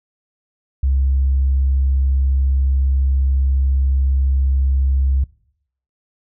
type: tone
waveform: sine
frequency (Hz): 67.2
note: C2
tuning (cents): +47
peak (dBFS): -12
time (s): 0.83-5.24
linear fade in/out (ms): 5
effects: noise-tail reverb RT60 0.7 s tail -22 dB re dry + tanh soft clip ceiling -9 dBFS